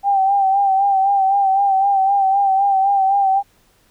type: tone with vibrato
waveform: sine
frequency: 784 Hz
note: G5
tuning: in tune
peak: -12 dBFS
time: 0.03-3.43 s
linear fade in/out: 50 ms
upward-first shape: sine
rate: 3.9 Hz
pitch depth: 46 cents each way
effects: pink hiss -57 dBFS RMS until 3.9 s